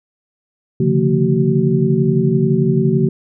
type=tone cluster; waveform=sine; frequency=136.3 / 147.9 / 174.2 / 225.8 / 378.1 Hz; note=C#3 / D3 / F3 / A3 / F#4; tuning=-29 / +13 / -4 / +45 / +38 cents; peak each=-18 dBFS; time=0.8-3.09 s; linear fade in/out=5 ms; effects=none